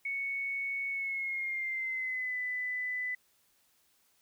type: tone with pitch glide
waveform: sine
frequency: 2217 to 1998.1 Hz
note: C#7 to B6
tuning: 0 to +20 cents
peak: -32 dBFS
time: 0.05-3.15 s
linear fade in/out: 5 ms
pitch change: -180 cents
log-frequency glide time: 0.9-2.37 s
effects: white hiss -70 dBFS RMS until 4.21 s